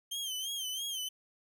sawtooth tone with vibrato, 3144 Hz, G7, 4 cents sharp, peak -32 dBFS, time 0.11-1.09 s, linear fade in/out 10 ms, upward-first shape sine, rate 3 Hz, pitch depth 87 cents each way, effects none

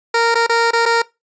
15% pulse tone with dropouts, 463.7 Hz, A#4, 9 cents flat, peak -6 dBFS, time 0.14-1.02 s, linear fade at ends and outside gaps 5 ms, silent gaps 0.345-0.353 / 0.466-0.494 / 0.709-0.732 / 0.856-0.86 s, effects noise-tail reverb RT60 0.2 s tail -20 dB re dry + resampled to 16000 Hz

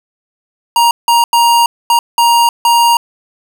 square tone bursts at uneven times, 940 Hz, A#5, 14 cents sharp, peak -7 dBFS, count 6, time 0.76-0.91 / 1.08-1.24 / 1.33-1.66 / 1.9-1.99 / 2.18-2.49 / 2.65-2.97 s, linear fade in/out 2 ms, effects none

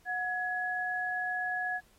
sine tone pair together, 730.5 / 1684 Hz, F#5 / G#6, -22 / +24 cents, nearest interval octave + major second, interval 1446 cents, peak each -35 / -32 dBFS, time 0.05-1.81 s, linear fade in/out 50 ms, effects pink hiss -65 dBFS RMS until 1.98 s + AAC 48 kbps

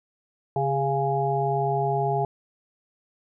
harmonic tone with a mistuned harmonic, 138.59 Hz, C#3, in tune, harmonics 1 / 3 / 5 / 6, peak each -27 / -27 / -27 / -27 dBFS, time 0.56-2.25 s, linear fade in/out 2 ms, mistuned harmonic 3, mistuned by -31 cents, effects none

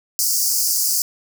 pink high-pass noise, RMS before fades -19 dBFS, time 0.19-1.02 s, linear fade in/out 0 ms, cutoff 4700 Hz, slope 96 dB/octave, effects none

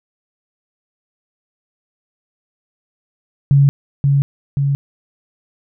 sine tone with echo, 140 Hz, C#3, 18 cents sharp, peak -7 dBFS, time 3.51-3.69 s, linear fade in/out 0 ms, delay 530 ms, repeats 2, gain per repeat -3 dB, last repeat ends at 4.75 s, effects none

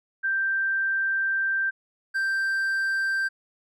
sine / triangle tone pair in turn, 1570 / 1570 Hz, G6 / G6, +2 / +2 cents, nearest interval unison, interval 0 cents, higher neither, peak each -22 / -21 dBFS, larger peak second, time 0.23-1.71 / 2.14-3.29 s, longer first, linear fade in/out 20 ms, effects none

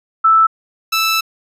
sine / 15% pulse tone pair in turn, 1318.5 / 1318.5 Hz, E6 / E6, 0 / 0 cents, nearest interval unison, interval 0 cents, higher neither, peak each -7 dBFS, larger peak neither, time 0.24-0.47 / 0.92-1.21 s, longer second, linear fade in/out 10 ms, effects resampled to 32000 Hz

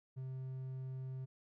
triangle tone, 130.81 Hz, C3, in tune, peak -39 dBFS, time 0.16-1.26 s, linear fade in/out 20 ms, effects none

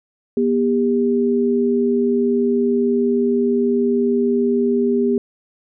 sine tone pair together, 241.6 / 400.9 Hz, B3 / G4, -38 / +39 cents, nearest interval major sixth, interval 877 cents, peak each -17 dBFS, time 0.37-5.18 s, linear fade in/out 2 ms, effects none

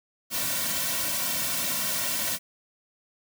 white noise with comb filter, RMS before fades -28 dBFS, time 0.3-2.39 s, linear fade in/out 50 ms, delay 2.4 ms, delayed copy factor -1, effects none

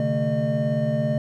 triangle tone cluster, 130 / 148 / 223.4 / 606 Hz, C3 / D3 / A3 / D#5, -11 / +14 / +27 / -46 cents, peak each -25 / -24 / -24 / -23 dBFS, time 0-1.18 s, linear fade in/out 2 ms, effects none

